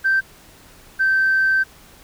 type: tone pair in turn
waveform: sine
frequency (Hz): 1562 / 1553.1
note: G6 / G6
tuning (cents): -7 / -17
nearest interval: unison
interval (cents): 10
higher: first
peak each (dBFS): -13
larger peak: neither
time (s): 0.04-0.21 / 0.99-1.64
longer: second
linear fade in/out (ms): 20
effects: tanh soft clip ceiling -10 dBFS + pink hiss -47 dBFS RMS until 2.03 s